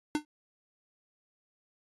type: tone with exponential decay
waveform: square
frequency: 300 Hz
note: D4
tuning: 37 cents sharp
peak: -24 dBFS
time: 0.15-0.25 s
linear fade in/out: 1 ms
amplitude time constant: 20 ms
effects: AAC 32 kbps